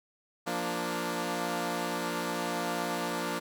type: chord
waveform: 10% pulse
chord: Bb major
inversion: second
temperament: equal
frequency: 174.61 / 233.1 / 293.7 Hz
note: F3 / Bb3 / D4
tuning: 0 / 0 / 0 cents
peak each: -27 dBFS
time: 0.46-3.4 s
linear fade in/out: 20 ms
effects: none